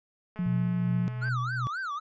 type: click train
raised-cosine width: 0.5 ms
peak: -33 dBFS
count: 200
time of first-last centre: 0.36-1.286 s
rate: 215 Hz
type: tone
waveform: sine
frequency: 177.8 Hz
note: F3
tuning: 31 cents sharp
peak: -26 dBFS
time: 0.39-1.08 s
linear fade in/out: 0 ms
type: tone with tremolo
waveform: sine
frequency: 123.4 Hz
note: B2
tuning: 1 cent flat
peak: -26 dBFS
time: 0.46-1.67 s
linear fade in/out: 0 ms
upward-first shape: triangle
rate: 2.6 Hz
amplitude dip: 55%
type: tone with vibrato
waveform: triangle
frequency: 1337 Hz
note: E6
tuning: 24 cents sharp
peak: -29 dBFS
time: 1.21-2 s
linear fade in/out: 20 ms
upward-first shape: sine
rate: 3.8 Hz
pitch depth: 280 cents each way
effects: resampled to 16000 Hz